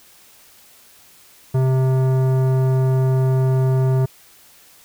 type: tone with tanh clipping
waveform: sine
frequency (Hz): 130.81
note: C3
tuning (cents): 0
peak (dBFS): -16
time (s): 1.54-4.06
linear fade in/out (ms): 10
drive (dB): 15
effects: white hiss -49 dBFS RMS until 4.84 s